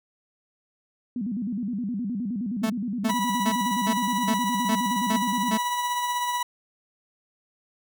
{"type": "tone with vibrato", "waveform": "sine", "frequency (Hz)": 220, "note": "A3", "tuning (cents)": 0, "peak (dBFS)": -26, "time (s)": [1.16, 5.54], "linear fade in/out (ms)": 2, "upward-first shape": "square", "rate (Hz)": 9.6, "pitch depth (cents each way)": 190}
{"type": "tone bursts", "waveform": "45% pulse", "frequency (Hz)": 220, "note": "A3", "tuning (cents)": 0, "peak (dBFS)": -22, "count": 8, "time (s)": [2.63, 5.578], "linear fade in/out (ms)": 10, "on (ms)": 71, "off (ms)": 340}
{"type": "tone with tremolo", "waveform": "40% pulse", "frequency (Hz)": 977, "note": "B5", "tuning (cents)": -19, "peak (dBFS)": -22, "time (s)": [3.09, 6.43], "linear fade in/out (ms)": 5, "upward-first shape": "triangle", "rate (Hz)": 16, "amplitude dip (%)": 40}
{"effects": []}